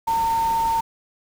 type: tone in noise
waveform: sine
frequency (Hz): 910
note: A#5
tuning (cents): -42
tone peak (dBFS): -18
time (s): 0.07-0.81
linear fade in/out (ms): 10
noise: pink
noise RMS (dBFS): -35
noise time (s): 0.07-0.81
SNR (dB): +14
effects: none

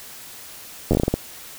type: slowing click train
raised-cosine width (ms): 2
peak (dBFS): -5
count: 9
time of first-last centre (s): 0.91-1.14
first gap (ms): 10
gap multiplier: 1.29
effects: white hiss -40 dBFS RMS until 1.58 s

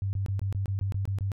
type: tone bursts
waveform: sine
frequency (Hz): 98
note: G2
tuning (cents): 0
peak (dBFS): -26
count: 10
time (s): 0.02-1.318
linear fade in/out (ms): 0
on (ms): 110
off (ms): 22
effects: none

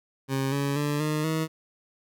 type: tone with pitch steps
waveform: 20% pulse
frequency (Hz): 135 / 140.65 / 146.54 / 152.67 / 159.07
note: C#3 / C#3 / D3 / D#3 / D#3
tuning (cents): -45 / +26 / -3 / -33 / +39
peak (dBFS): -20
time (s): 0.28-1.48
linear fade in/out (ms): 50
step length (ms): 240
effects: none

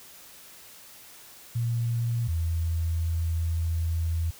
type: tone pair in turn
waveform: sine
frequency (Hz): 117.3 / 82.63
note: A#2 / E2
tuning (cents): +11 / +5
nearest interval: tritone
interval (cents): 606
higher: first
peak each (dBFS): -24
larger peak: neither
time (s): 1.55-2.28 / 2.28-4.31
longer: second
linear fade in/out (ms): 10
effects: white hiss -49 dBFS RMS until 4.39 s

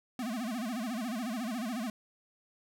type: tone with vibrato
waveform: square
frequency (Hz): 233.3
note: A#3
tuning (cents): +2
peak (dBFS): -34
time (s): 0.19-1.9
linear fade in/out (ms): 2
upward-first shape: sine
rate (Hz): 14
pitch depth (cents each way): 190
effects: none

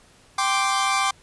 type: chord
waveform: sawtooth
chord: G suspended fourth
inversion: none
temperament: equal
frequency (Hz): 784 / 1046.5 / 1174.7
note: G5 / C6 / D6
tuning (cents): 0 / 0 / 0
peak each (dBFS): -21 / -22 / -19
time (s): 0.38-1.11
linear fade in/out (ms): 5
effects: pink hiss -54 dBFS RMS until 1.22 s + resampled to 24000 Hz

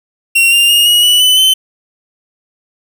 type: tone with pitch steps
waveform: 45% pulse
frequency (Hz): 2742 / 2793 / 2845 / 2898 / 2952 / 3007 / 3064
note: F7 / F7 / F7 / F#7 / F#7 / F#7 / G7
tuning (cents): -32 / -1 / +31 / -37 / -5 / +27 / -40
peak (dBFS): -6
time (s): 0.35-1.54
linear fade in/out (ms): 10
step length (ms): 170
effects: none

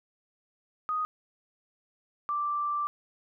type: tone pair in turn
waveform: sine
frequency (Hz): 1244.5 / 1174.7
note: D#6 / D6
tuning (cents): 0 / 0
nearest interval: minor second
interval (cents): 100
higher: first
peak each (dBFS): -27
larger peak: neither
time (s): 0.89-1.05 / 2.29-2.87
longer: second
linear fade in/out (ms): 0
effects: none

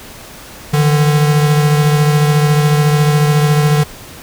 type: beating tone pair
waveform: square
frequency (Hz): 148.3 / 162.3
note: D3 / E3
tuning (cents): +17 / -27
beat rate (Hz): 14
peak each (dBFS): -10 / -19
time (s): 0.73-3.84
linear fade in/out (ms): 10
effects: pink hiss -34 dBFS RMS until 4.22 s

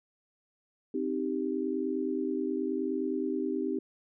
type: chord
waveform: sine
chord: C minor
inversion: none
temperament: equal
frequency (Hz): 261.6 / 311.1 / 392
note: C4 / Eb4 / G4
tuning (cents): 0 / 0 / 0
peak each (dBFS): -33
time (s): 0.94-3.79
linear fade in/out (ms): 5
effects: none

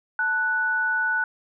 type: tone pair together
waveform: sine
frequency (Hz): 880 / 1480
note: A5 / F#6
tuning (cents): 0 / 0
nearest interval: major sixth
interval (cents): 900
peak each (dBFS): -30 / -21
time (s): 0.19-1.24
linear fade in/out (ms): 2
effects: none

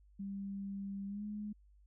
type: tone with pitch glide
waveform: sine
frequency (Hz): 197.5 to 209.2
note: G3 to G#3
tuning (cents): +13 to +13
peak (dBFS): -39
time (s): 0.19-1.53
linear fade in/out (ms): 10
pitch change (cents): +100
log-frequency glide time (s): 1.07-1.24
effects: added 50 Hz sine -61 dBFS peak until 1.86 s

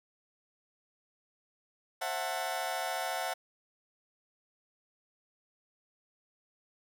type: chord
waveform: sawtooth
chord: F# half-diminished seventh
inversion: second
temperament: just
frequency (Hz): 532.8 / 666 / 740 / 888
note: C5 / E5 / F#5 / A5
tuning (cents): +31 / +18 / 0 / +16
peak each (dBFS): -38 / -34 / -32 / -36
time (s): 2.01-3.34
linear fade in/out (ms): 10
effects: none

